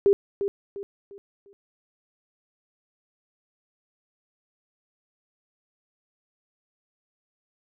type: tone with echo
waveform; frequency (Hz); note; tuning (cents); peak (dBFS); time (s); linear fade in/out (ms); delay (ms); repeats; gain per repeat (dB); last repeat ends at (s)
sine; 399.4; G4; +32; -14; 0.06-0.13; 0; 350; 4; -9; 1.53
effects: none